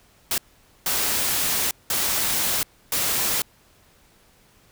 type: noise bursts at uneven times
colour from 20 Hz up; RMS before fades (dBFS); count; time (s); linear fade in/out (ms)
white; -23; 4; 0.31-0.38 / 0.86-1.71 / 1.9-2.63 / 2.92-3.42; 2
effects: pink hiss -57 dBFS RMS until 4.71 s